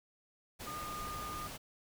sine tone in noise, 1217 Hz, D#6, 39 cents flat, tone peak -41 dBFS, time 0.66-1.48 s, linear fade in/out 20 ms, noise pink, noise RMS -45 dBFS, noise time 0.59-1.58 s, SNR +1 dB, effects none

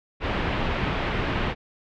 pink low-pass noise, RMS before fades -26 dBFS, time 0.2-1.55 s, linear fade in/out 50 ms, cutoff 3100 Hz, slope 24 dB/octave, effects none

